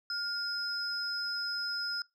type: tone pair together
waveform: sine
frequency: 1413 / 5097 Hz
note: F6 / D#8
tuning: +20 / +41 cents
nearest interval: octave + minor seventh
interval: 2221 cents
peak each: -36 / -33 dBFS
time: 0.1-2.02 s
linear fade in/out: 2 ms
effects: noise-tail reverb RT60 0.2 s tail -22 dB re dry + tanh soft clip ceiling -24 dBFS